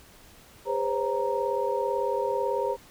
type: tone cluster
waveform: sine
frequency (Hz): 404.5 / 502 / 540 / 932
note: G#4 / B4 / C#5 / A#5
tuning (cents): -46 / +28 / -45 / -1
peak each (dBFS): -30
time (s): 0.65-2.77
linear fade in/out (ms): 50
effects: pink hiss -53 dBFS RMS until 2.9 s